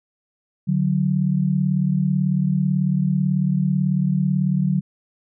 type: tone pair together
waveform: sine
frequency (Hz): 147.35 / 185.5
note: D3 / F#3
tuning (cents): +6 / +5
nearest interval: major third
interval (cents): 399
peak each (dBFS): -20 / -19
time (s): 0.67-4.81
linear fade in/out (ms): 20
effects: none